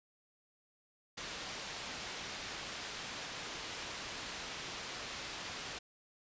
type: low-pass noise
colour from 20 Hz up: white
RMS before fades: -44 dBFS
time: 1.17-5.79 s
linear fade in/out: 10 ms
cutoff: 4700 Hz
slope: 12 dB/octave
effects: resampled to 16000 Hz